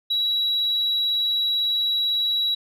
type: tone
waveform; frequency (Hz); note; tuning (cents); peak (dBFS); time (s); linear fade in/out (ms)
sine; 3894; B7; -25; -18; 0.1-2.55; 10
effects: tanh soft clip ceiling -17 dBFS